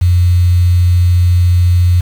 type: tone with quantisation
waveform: sine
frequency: 88.6 Hz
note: F2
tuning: 25 cents sharp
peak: -6 dBFS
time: 0.01-2.01 s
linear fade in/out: 10 ms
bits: 5
effects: none